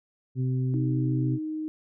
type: harmonic tone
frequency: 128.6 Hz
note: C3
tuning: 30 cents flat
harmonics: 1 / 2 / 3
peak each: -24 / -33 / -40 dBFS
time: 0.35-1.39 s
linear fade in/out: 50 ms
type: tone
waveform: sine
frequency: 311.1 Hz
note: D#4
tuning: in tune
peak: -29 dBFS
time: 0.74-1.68 s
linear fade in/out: 0 ms
effects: none